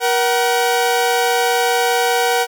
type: tone pair together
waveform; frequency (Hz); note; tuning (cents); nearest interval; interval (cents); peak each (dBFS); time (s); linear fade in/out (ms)
sawtooth; 475.6 / 756; A#4 / F#5; +35 / +37; minor sixth; 802; -13; 0-2.47; 50
effects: none